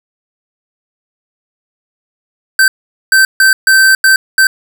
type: tone bursts at uneven times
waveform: square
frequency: 1551 Hz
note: G6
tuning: 19 cents flat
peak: -5 dBFS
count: 6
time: 2.59-2.68 / 3.12-3.25 / 3.4-3.53 / 3.67-3.95 / 4.04-4.16 / 4.38-4.47 s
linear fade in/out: 2 ms
effects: none